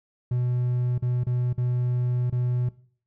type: tone with dropouts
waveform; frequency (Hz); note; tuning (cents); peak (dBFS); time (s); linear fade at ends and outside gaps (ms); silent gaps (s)
triangle; 123.47; B2; 0; -20; 0.31-2.69; 5; 0.981-1.023 / 1.237-1.267 / 1.53-1.578 / 2.3-2.324
effects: noise-tail reverb RT60 0.5 s tail -19 dB re dry